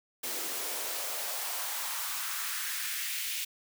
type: noise with high-pass filter sweep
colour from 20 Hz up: white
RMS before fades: -35 dBFS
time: 0.23-3.45 s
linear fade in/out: 10 ms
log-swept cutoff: 310 to 2600 Hz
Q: 2
effects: none